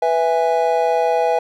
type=chord; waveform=triangle; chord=E major; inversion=second; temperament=just; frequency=494.4 / 659.3 / 824.1 Hz; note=B4 / E5 / G#5; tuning=+2 / 0 / -14 cents; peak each=-17 dBFS; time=0.02-1.39 s; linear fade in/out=5 ms; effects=none